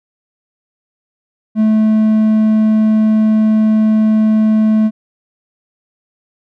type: tone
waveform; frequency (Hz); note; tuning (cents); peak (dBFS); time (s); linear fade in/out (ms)
triangle; 217.1; A3; -23; -6; 1.55-4.91; 50
effects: none